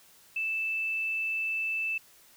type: tone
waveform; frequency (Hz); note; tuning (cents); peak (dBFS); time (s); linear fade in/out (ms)
sine; 2640; E7; +2; -28; 0.36-1.98; 5
effects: white hiss -58 dBFS RMS until 2.36 s